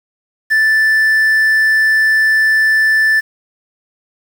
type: tone with quantisation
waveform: triangle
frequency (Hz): 1760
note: A6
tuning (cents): 0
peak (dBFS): -7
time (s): 0.5-3.21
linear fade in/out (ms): 20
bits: 6
effects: none